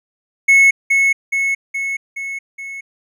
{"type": "tone with echo", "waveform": "triangle", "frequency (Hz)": 2193, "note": "C#7", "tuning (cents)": -19, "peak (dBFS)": -5, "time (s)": [0.48, 0.71], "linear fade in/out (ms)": 10, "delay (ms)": 420, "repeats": 5, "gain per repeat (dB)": -4, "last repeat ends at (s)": 2.81, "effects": []}